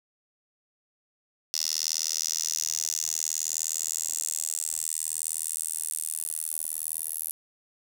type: tone with high-pass filter sweep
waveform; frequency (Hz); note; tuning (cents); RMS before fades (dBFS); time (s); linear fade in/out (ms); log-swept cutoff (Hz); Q
10% pulse; 79.4; D#2; +36; -31; 1.54-7.31; 0; 5300 to 11000; 4.9
effects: 8-bit